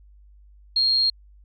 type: tone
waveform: sine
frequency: 4241 Hz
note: C8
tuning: 23 cents sharp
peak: -17 dBFS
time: 0.76-1.1 s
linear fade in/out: 5 ms
effects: added 50 Hz sine -48 dBFS peak until 1.44 s